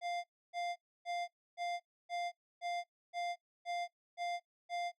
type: tone bursts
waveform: square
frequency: 698.5 Hz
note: F5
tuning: in tune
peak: -37 dBFS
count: 10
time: 0.01-4.92 s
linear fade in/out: 50 ms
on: 230 ms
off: 290 ms
effects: noise-tail reverb RT60 0.1 s tail -18 dB re dry + low-pass 5000 Hz 12 dB/octave